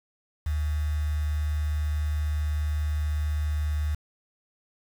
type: tone with quantisation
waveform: sine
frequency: 75.4 Hz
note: D2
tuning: 46 cents sharp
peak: -24 dBFS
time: 0.46-3.95 s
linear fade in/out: 5 ms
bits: 7
effects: none